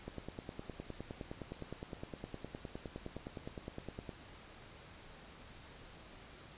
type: click train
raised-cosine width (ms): 2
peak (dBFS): -29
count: 40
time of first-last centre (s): 0.08-4.092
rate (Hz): 9.72
effects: pink hiss -55 dBFS RMS until 6.57 s + resampled to 8000 Hz